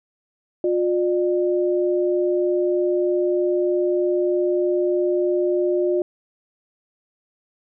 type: tone pair together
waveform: sine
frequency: 356.8 / 600 Hz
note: F4 / D5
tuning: +37 / +37 cents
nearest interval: major sixth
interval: 900 cents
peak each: -18 / -24 dBFS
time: 0.64-6.02 s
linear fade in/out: 2 ms
effects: none